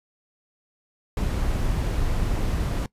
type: noise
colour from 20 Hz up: brown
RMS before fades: -24 dBFS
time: 1.17-2.86 s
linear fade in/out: 2 ms
effects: noise-tail reverb RT60 0.1 s tail -21 dB re dry + resampled to 32000 Hz